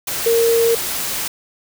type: tone in noise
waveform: sine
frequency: 461.6 Hz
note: A#4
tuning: 17 cents flat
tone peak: -12 dBFS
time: 0.26-0.75 s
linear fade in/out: 5 ms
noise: white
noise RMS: -23 dBFS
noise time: 0.07-1.28 s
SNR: +8 dB
effects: none